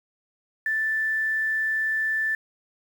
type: tone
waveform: sine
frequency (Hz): 1762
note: A6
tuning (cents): +2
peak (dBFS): -22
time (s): 0.66-2.35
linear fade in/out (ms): 2
effects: 8-bit